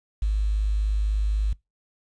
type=tone with quantisation; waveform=sine; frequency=51.91 Hz; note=G#1; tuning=in tune; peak=-20 dBFS; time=0.22-1.53 s; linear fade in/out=5 ms; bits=8; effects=noise-tail reverb RT60 0.2 s tail -23 dB re dry + resampled to 22050 Hz